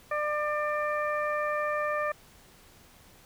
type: harmonic tone with a mistuned harmonic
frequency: 598 Hz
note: D5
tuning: 31 cents sharp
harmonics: 1 / 2 / 3 / 4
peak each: -30 / -31 / -34 / -41 dBFS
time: 0.11-2.12 s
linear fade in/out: 5 ms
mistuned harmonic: 4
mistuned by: -17 cents
effects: pink hiss -56 dBFS RMS until 3.25 s

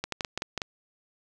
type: clicks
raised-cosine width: 0.2 ms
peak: -13 dBFS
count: 8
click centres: 0.04 / 0.123 / 0.208 / 0.248 / 0.376 / 0.421 / 0.577 / 0.618 s
effects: none

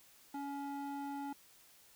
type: tone with band-pass filter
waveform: square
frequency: 281.3 Hz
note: C#4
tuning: 26 cents sharp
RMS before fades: -42 dBFS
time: 0.34-1.33 s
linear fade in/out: 5 ms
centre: 610 Hz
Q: 7.1
effects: white hiss -63 dBFS RMS until 1.95 s

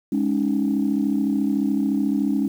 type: chord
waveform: sine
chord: Ab suspended fourth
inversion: none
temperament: equal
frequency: 207.7 / 277.2 / 311.1 Hz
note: Ab3 / Db4 / Eb4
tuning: 0 / 0 / 0 cents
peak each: -22 / -21 / -25 dBFS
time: 0.12-2.48 s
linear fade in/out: 5 ms
effects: tanh soft clip ceiling -11 dBFS + 8-bit

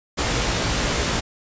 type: noise with comb filter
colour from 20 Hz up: pink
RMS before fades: -22 dBFS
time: 0.17-1.21 s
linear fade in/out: 20 ms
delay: 17 ms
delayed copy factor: +0.55
effects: resampled to 16000 Hz

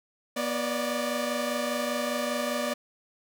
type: tone cluster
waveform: sawtooth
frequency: 242.8 / 576 / 601 Hz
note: B3 / D5 / D5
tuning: -29 / -34 / +40 cents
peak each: -28 dBFS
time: 0.36-2.74 s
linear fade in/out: 10 ms
effects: none

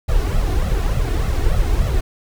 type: noise with flanger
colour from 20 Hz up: brown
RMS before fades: -17 dBFS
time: 0.08-2.01 s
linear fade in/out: 10 ms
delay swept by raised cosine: 1.5 to 2.8 ms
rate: 3.4 Hz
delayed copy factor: +0.7
effects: none

